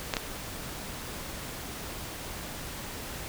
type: clicks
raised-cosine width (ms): 0.2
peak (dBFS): -10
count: 2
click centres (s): 0.138 / 0.168
effects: pink hiss -39 dBFS RMS until 3.28 s